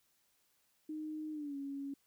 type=tone with pitch glide; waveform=sine; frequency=308.7 to 278.2 Hz; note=D#4 to C#4; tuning=-14 to +6 cents; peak=-39 dBFS; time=0.89-1.94 s; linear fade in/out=5 ms; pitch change=-180 cents; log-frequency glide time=1.32-1.56 s; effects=white hiss -75 dBFS RMS until 2.06 s